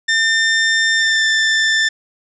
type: tone with pitch glide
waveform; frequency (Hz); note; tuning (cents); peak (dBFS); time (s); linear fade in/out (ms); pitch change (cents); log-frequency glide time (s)
sawtooth; 1800 to 1776.2; A6 to A6; +39 to +16; -9; 0.08-1.89; 10; -23; 0.97-1.26
effects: resampled to 16000 Hz + 7-bit